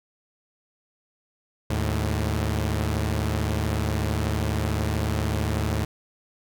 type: tone pair together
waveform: sawtooth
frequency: 76.08 / 107.6 Hz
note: D#2 / A2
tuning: -38 / -38 cents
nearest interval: tritone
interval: 600 cents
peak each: -22 dBFS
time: 1.7-5.85 s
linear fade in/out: 5 ms
effects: none